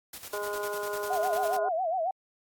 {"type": "noise with tremolo", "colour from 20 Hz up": "white", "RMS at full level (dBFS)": -41, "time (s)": [0.13, 1.57], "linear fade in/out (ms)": 5, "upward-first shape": "square", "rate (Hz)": 10, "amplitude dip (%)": 65}
{"type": "harmonic tone", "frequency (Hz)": 206, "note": "G#3", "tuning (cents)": -14, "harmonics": [2, 3, 4, 5, 6, 7], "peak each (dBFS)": [-34, -37, -45, -38, -49, -39], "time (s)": [0.33, 1.69], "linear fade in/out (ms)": 5}
{"type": "tone with vibrato", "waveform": "sine", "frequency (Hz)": 698.5, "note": "F5", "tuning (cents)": 0, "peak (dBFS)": -26, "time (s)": [1.1, 2.11], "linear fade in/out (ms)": 5, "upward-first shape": "sine", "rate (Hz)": 7.3, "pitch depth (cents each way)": 160}
{"effects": ["AAC 64 kbps"]}